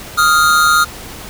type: tone pair together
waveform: square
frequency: 1244.5 / 1399.7 Hz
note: D#6 / F6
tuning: 0 / +3 cents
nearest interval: major second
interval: 203 cents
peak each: -12 dBFS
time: 0.17-0.85 s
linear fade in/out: 20 ms
effects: pink hiss -31 dBFS RMS until 1.29 s